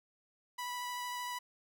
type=tone with vibrato; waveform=sawtooth; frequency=984 Hz; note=B5; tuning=7 cents flat; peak=-34 dBFS; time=0.58-1.39 s; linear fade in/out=10 ms; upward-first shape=triangle; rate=13 Hz; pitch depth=12 cents each way; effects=none